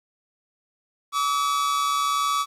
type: tone pair together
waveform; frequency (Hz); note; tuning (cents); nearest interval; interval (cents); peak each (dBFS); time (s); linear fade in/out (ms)
45% pulse; 1144.1 / 1285; D6 / E6; -46 / -45; major second; 201; -22 / -27; 1.12-2.46; 50
effects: low-pass 11000 Hz 12 dB/octave + 10-bit